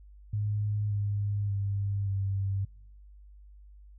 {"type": "tone with pitch steps", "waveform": "sine", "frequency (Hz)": [104.4, 102.13, 99.92, 97.75], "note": ["G#2", "G#2", "G2", "G2"], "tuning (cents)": [10, -29, 34, -4], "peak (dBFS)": -27, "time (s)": [0.33, 2.65], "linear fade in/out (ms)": 5, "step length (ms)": 580, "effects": ["noise-tail reverb RT60 0.7 s tail -26 dB re dry", "added 50 Hz sine -49 dBFS peak until 3.98 s"]}